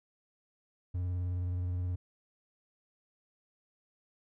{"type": "tone with vibrato", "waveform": "triangle", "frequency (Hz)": 89.6, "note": "F2", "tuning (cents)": 45, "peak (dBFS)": -29, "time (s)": [0.94, 1.96], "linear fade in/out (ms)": 10, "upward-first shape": "triangle", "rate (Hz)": 19, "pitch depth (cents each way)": 37, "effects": []}